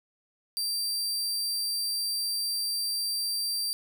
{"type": "tone", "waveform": "sawtooth", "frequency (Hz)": 4699, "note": "D8", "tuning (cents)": 0, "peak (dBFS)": -25, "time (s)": [0.57, 3.73], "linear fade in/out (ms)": 0, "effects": []}